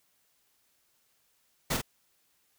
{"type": "noise with echo", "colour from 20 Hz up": "pink", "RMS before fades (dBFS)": -29, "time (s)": [1.7, 1.77], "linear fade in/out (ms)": 10, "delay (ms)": 47, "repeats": 1, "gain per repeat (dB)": -5, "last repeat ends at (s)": 1.817, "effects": ["white hiss -71 dBFS RMS until 2.58 s"]}